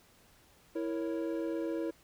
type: chord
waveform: triangle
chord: A# diminished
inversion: second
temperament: equal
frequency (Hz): 329.6 / 466.2 / 554.4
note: E4 / A#4 / C#5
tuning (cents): 0 / 0 / 0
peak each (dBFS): -32 / -37 / -38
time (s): 0.75-1.91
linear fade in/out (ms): 10
effects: pink hiss -63 dBFS RMS until 2.03 s